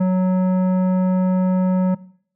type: tone with tanh clipping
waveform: triangle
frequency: 185 Hz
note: F#3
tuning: in tune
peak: -16 dBFS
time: 0-1.95 s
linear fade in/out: 10 ms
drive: 16 dB
effects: noise-tail reverb RT60 0.6 s tail -20 dB re dry